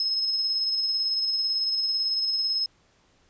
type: tone with tremolo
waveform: sine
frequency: 5170 Hz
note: E8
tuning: 34 cents flat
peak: -22 dBFS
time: 0-2.66 s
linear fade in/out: 2 ms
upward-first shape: square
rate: 18 Hz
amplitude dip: 25%
effects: pink hiss -63 dBFS RMS until 3.29 s + resampled to 16000 Hz